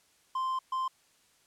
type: tone bursts at uneven times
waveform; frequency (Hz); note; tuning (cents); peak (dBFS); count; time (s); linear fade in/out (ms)
triangle; 1043; C6; -6; -27; 2; 0.35-0.59 / 0.72-0.88; 5
effects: white hiss -66 dBFS RMS until 1.46 s + low-pass 10000 Hz 12 dB/octave